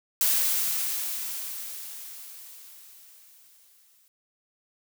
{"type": "noise with exponential decay", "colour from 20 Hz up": "blue", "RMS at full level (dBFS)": -22, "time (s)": [0.21, 4.08], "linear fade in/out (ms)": 1, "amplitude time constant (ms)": 840, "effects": []}